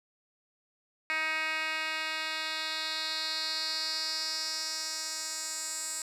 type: tone with band-pass filter sweep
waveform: 10% pulse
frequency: 315.4 Hz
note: D#4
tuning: 24 cents sharp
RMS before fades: -34 dBFS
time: 1.1-6.02 s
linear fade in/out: 0 ms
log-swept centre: 2400 to 7800 Hz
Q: 3.3
effects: none